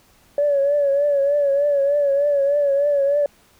sine tone with vibrato, 568 Hz, C#5, 42 cents sharp, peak -14 dBFS, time 0.38-3.26 s, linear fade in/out 2 ms, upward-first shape triangle, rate 3.3 Hz, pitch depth 64 cents each way, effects tanh soft clip ceiling -10 dBFS + pink hiss -55 dBFS RMS until 3.59 s

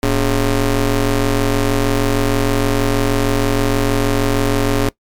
20% pulse ring-modulated tone, 130.81 Hz, C3, in tune, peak -5 dBFS, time 0.03-4.89 s, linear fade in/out 2 ms, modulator 154 Hz, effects noise-tail reverb RT60 0.1 s tail -21 dB re dry + MP3 96 kbps

